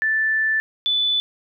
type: tone pair in turn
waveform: sine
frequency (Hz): 1760 / 3485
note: A6 / A7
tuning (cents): 0 / -17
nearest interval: octave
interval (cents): 1183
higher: second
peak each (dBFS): -17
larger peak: neither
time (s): 0.02-0.6 / 0.86-1.2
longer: first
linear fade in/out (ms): 0
effects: none